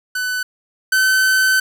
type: tone pair in turn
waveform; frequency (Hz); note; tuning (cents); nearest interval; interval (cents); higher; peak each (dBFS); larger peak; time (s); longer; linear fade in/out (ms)
45% pulse; 1500 / 1527.1; F#6 / G6; +23 / -46; unison; 31; second; -19 / -12; second; 0.15-0.43 / 0.92-1.6; second; 5
effects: none